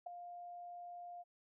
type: tone with ADSR envelope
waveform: sine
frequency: 703 Hz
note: F5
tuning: 11 cents sharp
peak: -38 dBFS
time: 0.06-1.24 s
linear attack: 9 ms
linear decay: 5 ms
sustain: -9 dB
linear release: 31 ms
effects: none